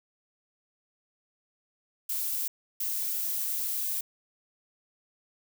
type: noise bursts at uneven times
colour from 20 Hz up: violet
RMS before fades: -31 dBFS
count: 2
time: 2.09-2.48 / 2.8-4.01 s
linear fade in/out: 5 ms
effects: none